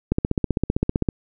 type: click train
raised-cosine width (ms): 3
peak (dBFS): -6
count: 16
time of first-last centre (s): 0.12-1.088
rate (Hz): 15.5
effects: none